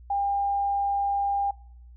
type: tone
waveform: sine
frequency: 801 Hz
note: G5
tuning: 37 cents sharp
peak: -23 dBFS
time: 0.1-1.51 s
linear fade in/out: 5 ms
effects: noise-tail reverb RT60 0.7 s tail -24 dB re dry + added 60 Hz sine -45 dBFS peak until 1.96 s